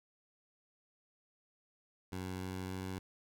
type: tone with pitch steps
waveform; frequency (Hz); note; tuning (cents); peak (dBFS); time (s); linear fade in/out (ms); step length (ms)
15% pulse; 92.5 / 93.14 / 93.79; F#2 / F#2 / F#2; 0 / +12 / +24; -33; 2.12-2.99; 5; 290
effects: none